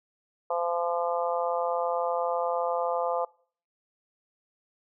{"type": "harmonic tone", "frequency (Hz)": 171.8, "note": "F3", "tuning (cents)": -28, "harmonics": [3, 4, 5, 6, 7], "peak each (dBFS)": [-29, -31, -33, -35, -36], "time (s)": [0.5, 3.25], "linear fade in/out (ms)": 5, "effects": ["noise-tail reverb RT60 0.5 s tail -24 dB re dry"]}